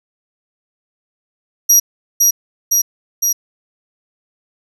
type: tone with echo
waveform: 35% pulse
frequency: 5750 Hz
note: F8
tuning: 50 cents sharp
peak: -4 dBFS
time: 1.69-1.8 s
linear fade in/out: 10 ms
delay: 510 ms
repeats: 3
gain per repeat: -2 dB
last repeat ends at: 3.33 s
effects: none